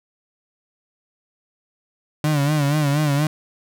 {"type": "tone with vibrato", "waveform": "35% pulse", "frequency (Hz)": 146.83, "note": "D3", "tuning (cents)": 0, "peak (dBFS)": -15, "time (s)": [2.24, 3.27], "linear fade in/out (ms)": 2, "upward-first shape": "sine", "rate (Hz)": 4.2, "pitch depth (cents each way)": 87, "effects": []}